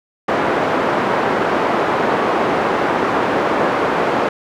pink band-pass noise, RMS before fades -17 dBFS, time 0.28-4.29 s, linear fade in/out 5 ms, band 330 to 1300 Hz, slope 12 dB/octave, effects none

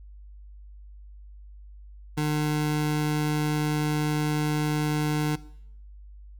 25% pulse tone, 150.9 Hz, D3, 47 cents sharp, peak -20 dBFS, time 2.17-5.36 s, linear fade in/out 10 ms, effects noise-tail reverb RT60 0.7 s tail -19 dB re dry + added 50 Hz sine -43 dBFS peak until 6.39 s

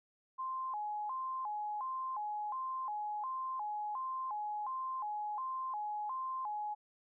sine tone with vibrato, 937 Hz, A#5, 9 cents sharp, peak -36 dBFS, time 0.38-6.75 s, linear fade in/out 20 ms, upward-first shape square, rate 1.4 Hz, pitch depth 190 cents each way, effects none

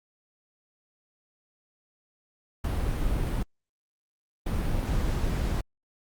brown noise bursts at uneven times, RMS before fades -27 dBFS, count 2, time 2.64-3.43 / 4.46-5.61 s, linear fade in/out 5 ms, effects Opus 48 kbps

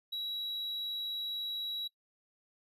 triangle tone, 3886 Hz, B7, 29 cents flat, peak -33 dBFS, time 0.12-1.88 s, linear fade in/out 10 ms, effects noise-tail reverb RT60 0.1 s tail -20 dB re dry + resampled to 32000 Hz

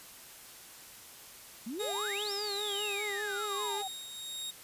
sine exponential two-way sweep, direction up then down, 207.7 to 5440 to 745 Hz, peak -36 dBFS, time 1.66-3.88 s, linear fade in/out 10 ms, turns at 2.32 s
sawtooth tone with vibrato, 410 Hz, G#4, 22 cents flat, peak -33 dBFS, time 1.79-3.83 s, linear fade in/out 20 ms, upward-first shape sine, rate 5 Hz, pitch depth 49 cents each way
sawtooth tone with tremolo, 3741 Hz, A#7, 5 cents sharp, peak -33 dBFS, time 1.79-4.51 s, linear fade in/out 10 ms, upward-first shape triangle, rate 1.2 Hz, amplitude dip 60%
effects white hiss -51 dBFS RMS until 4.63 s + resampled to 32000 Hz

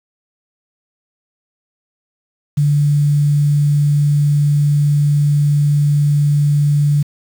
sine tone with quantisation, 145.9 Hz, D3, 11 cents flat, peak -10 dBFS, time 2.57-7.03 s, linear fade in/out 10 ms, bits 6, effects none

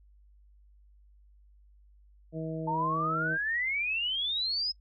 harmonic tone, 160 Hz, D#3, 49 cents sharp, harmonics 1 / 2 / 3 / 4, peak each -35 / -38 / -40 / -41 dBFS, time 2.32-3.38 s, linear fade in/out 50 ms
sine exponential sweep, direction up, 880 to 5160 Hz, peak -28 dBFS, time 2.67-4.72 s, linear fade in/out 10 ms
effects noise-tail reverb RT60 0.1 s tail -21 dB re dry + added 50 Hz sine -56 dBFS peak until 4.8 s

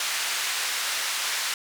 pink band-pass noise, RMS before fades -28 dBFS, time 0-1.54 s, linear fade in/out 2 ms, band 1500 to 9700 Hz, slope 12 dB/octave, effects none

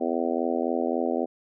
harmonic tone, 83.7 Hz, E2, 27 cents sharp, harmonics 3 / 4 / 5 / 6 / 7 / 8 / 9, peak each -29 / -30 / -31 / -32 / -32 / -33 / -34 dBFS, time 0-1.26 s, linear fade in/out 20 ms, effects none

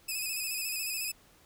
10% pulse tone with vibrato, 2547 Hz, D#7, 40 cents sharp, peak -24 dBFS, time 0.08-1.12 s, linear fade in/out 10 ms, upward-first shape square, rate 14 Hz, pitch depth 42 cents each way, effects pink hiss -61 dBFS RMS until 1.45 s

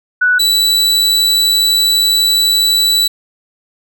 sine / 40% pulse tone pair in turn, 1480 / 3951 Hz, F#6 / B7, 0 / 0 cents, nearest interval octave + perfect fourth, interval 1700 cents, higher second, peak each -8 dBFS, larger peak neither, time 0.21-0.39 / 0.39-3.08 s, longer second, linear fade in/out 10 ms, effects none

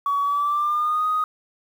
sine tone with pitch glide, 1131 to 1247.7 Hz, C#6 to D#6, +34 to +4 cents, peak -18 dBFS, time 0.06-1.24 s, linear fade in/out 2 ms, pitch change +170 cents, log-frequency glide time 0.22-1.06 s, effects tanh soft clip ceiling -15 dBFS + 8-bit

